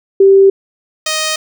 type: tone pair in turn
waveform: sine / 5% pulse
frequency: 390 / 623.8 Hz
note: G4 / D#5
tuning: -9 / +4 cents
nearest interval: minor sixth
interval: 813 cents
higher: second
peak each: -3 dBFS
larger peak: neither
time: 0.2-0.5 / 1.06-1.36 s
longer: neither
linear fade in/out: 5 ms
effects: none